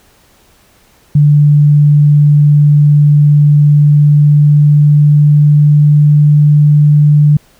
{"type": "tone with pitch glide", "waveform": "sine", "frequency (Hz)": [147.1, 148.21], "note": ["D3", "D3"], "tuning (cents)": [3, 16], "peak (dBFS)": -3, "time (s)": [1.15, 7.37], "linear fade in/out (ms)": 5, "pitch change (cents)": 13, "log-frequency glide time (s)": [3.68, 6.17], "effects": ["pink hiss -48 dBFS RMS until 7.59 s"]}